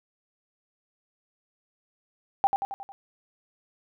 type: tone with echo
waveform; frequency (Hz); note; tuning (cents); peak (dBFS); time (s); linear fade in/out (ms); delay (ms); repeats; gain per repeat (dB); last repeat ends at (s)
sine; 790; G5; +13; -16; 2.44-2.47; 0; 90; 5; -5; 2.92
effects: none